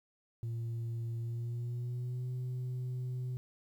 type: tone with pitch glide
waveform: sine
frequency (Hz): 115.7 to 126.17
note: A#2 to B2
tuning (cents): -13 to +37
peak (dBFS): -32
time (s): 0.43-3.37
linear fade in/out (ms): 0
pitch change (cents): +150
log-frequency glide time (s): 1.19-2.3
effects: tanh soft clip ceiling -34 dBFS + 11-bit